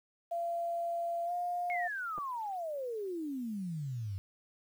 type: tone with pitch glide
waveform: sine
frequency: 683 to 707.5 Hz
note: F5 to F5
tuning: -39 to +22 cents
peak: -32 dBFS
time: 0.31-1.88 s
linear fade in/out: 10 ms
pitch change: +61 cents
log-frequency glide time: 1.25-1.32 s
type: exponential sweep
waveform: sine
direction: down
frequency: 2213 to 92.5 Hz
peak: -35 dBFS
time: 1.7-4.18 s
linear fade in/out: 0 ms
type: clicks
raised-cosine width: 1 ms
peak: -32 dBFS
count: 2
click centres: 2.179 / 2.185 s
effects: 10-bit